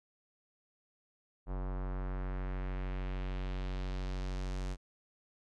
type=tone with low-pass filter sweep; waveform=square; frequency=46.55 Hz; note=F#1; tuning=11 cents sharp; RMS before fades=-37 dBFS; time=1.46-4.77 s; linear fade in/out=50 ms; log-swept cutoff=1000 to 7400 Hz; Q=1.3; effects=none